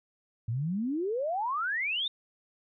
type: exponential sweep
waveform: sine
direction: up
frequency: 107.1 to 3729 Hz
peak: -28 dBFS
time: 0.48-2.08 s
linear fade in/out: 5 ms
effects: none